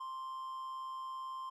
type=tone with amplitude modulation; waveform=triangle; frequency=1050 Hz; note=C6; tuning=6 cents sharp; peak=-37 dBFS; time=0-1.5 s; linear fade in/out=10 ms; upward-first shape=sine; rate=138 Hz; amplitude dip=30%; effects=none